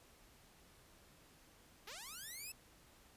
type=linear sweep; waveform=5% pulse; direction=up; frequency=375.9 to 2661 Hz; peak=-37 dBFS; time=1.87-2.52 s; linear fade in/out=5 ms; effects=pink hiss -65 dBFS RMS until 3.16 s + resampled to 32000 Hz